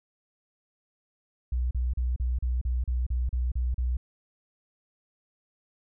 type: tone bursts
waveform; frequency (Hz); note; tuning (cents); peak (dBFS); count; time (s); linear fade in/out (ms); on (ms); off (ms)
sine; 61.7; B1; -1; -24; 11; 1.52-3.97; 5; 190; 36
effects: none